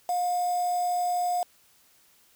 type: tone with quantisation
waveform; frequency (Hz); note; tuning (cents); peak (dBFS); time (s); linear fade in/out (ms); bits
sine; 712; F5; +33; -24; 0.09-1.43; 2; 6
effects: white hiss -61 dBFS RMS until 2.35 s